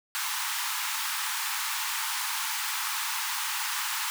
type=high-pass noise; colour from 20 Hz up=pink; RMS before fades=-31 dBFS; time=0.15-4.1 s; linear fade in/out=0 ms; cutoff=840 Hz; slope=96 dB/octave; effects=none